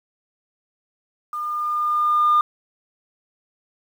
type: tone with level ramp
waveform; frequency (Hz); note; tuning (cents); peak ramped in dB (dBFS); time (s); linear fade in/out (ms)
sine; 1209; D6; +50; -25 to -11; 1.33-2.41; 2
effects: tanh soft clip ceiling -10 dBFS + 8-bit